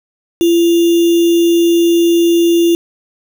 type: tone with sample-and-hold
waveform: sine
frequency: 340 Hz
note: F4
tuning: 46 cents flat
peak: -7 dBFS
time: 0.41-2.75 s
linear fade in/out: 0 ms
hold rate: 3150 Hz
effects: none